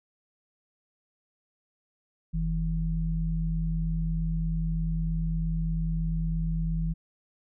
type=tone pair together; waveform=sine; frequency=45.57 / 162.4 Hz; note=F#1 / E3; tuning=-26 / -26 cents; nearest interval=octave + minor seventh; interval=2200 cents; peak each=-28 dBFS; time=2.33-6.94 s; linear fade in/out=20 ms; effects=none